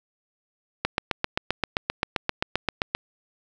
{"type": "click train", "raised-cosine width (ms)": 0.3, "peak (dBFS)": -6, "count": 17, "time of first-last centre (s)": [0.85, 2.95], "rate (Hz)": 7.62, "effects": []}